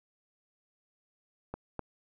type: clicks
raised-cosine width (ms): 1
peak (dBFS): -23 / -21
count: 2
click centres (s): 1.54 / 1.793
effects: none